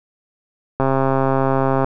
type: click train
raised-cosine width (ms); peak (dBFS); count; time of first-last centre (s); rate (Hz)
1; -4; 141; 0.8-1.845; 134
effects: none